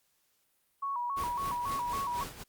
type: tone with vibrato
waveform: sine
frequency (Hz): 1035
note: C6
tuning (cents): -19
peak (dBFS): -31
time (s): 0.82-2.24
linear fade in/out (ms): 10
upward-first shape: square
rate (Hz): 3.6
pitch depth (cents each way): 120
type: noise with tremolo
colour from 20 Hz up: pink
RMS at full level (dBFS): -40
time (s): 1.16-2.44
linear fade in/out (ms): 20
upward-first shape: sine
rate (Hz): 4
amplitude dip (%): 70
effects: white hiss -73 dBFS RMS until 2.48 s + Opus 48 kbps